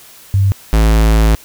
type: tone pair in turn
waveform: sine / square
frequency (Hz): 98 / 54.49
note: G2 / A1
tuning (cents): 0 / -16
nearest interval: minor seventh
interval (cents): 1016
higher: first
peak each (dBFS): -8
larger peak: neither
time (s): 0.34-0.52 / 0.73-1.35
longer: second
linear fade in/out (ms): 0
effects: white hiss -40 dBFS RMS until 1.44 s